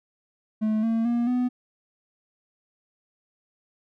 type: tone with pitch steps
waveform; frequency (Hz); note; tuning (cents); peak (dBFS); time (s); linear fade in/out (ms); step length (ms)
triangle; 216.4 / 226.6 / 237.4 / 248.6; A3 / A#3 / A#3 / B3; -29 / -49 / +32 / +12; -19; 0.61-1.49; 20; 220
effects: none